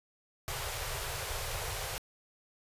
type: band-stop noise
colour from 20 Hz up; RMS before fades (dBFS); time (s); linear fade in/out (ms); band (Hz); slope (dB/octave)
pink; -37; 0.48-1.98; 0; 140 to 400; 48
effects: resampled to 32000 Hz